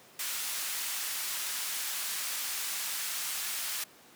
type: band-pass noise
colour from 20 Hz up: white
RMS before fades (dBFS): -35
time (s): 0.19-3.84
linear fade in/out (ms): 5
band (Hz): 1100 to 15000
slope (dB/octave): 12
effects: pink hiss -56 dBFS RMS until 4.15 s + high-pass 200 Hz 12 dB/octave